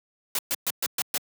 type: noise bursts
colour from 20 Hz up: white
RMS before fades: -26 dBFS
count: 6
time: 0.35-1.178 s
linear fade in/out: 2 ms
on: 38 ms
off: 120 ms
effects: high-pass 150 Hz 12 dB/octave